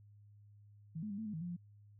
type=tone with pitch steps; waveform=sine; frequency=160.6 / 212.8 / 199.7 / 221.1 / 210.8 / 159 / 175.6 / 174.3 Hz; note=E3 / G#3 / G3 / A3 / G#3 / D#3 / F3 / F3; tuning=-45 / +42 / +32 / +9 / +26 / +38 / +10 / -3 cents; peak=-39 dBFS; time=0.95-1.566 s; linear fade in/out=10 ms; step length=77 ms; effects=added 103 Hz sine -58 dBFS peak until 1.99 s